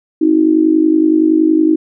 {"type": "tone with amplitude modulation", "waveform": "sine", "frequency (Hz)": 316.3, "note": "D#4", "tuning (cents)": 29, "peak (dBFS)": -4, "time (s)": [0.21, 1.76], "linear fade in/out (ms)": 10, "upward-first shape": "sine", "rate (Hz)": 50.7, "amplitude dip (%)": 80, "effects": []}